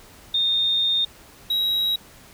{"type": "tone pair in turn", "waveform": ["sine", "triangle"], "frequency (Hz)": [3658, 3841], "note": ["A#7", "B7"], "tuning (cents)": [-33, -49], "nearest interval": "minor second", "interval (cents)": 84, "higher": "second", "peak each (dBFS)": -18, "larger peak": "neither", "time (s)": [[0.34, 1.05], [1.5, 1.96]], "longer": "first", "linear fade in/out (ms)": 5, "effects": ["pink hiss -48 dBFS RMS until 2.33 s"]}